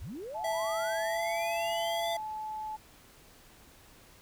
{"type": "linear sweep", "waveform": "sine", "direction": "up", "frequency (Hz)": [35.8, 3597], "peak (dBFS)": -38, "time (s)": [0, 2.15], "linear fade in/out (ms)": 20}
{"type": "tone", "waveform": "sine", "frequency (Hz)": 863, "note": "A5", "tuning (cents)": -34, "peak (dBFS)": -35, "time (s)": [0.34, 2.77], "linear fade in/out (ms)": 20}
{"type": "tone with pitch glide", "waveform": "square", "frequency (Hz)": [659.3, 675.5], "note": ["E5", "E5"], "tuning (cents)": [0, 42], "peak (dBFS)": -32, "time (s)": [0.44, 2.17], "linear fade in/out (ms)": 5, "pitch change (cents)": 42, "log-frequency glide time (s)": [1.06, 1.21]}
{"effects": ["pink hiss -57 dBFS RMS until 4.21 s"]}